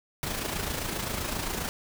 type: noise with amplitude modulation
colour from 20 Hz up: pink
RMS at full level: -30 dBFS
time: 0.23-1.69 s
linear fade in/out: 0 ms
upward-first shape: sine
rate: 27.6 Hz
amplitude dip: 50%
effects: none